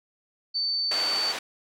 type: tone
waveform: sine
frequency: 4541 Hz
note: C#8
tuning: 41 cents sharp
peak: -24 dBFS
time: 0.54-1.33 s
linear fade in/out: 20 ms
type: band-pass noise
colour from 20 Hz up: pink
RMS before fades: -33 dBFS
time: 0.91-1.39 s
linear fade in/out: 5 ms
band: 580 to 5700 Hz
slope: 12 dB/octave
effects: none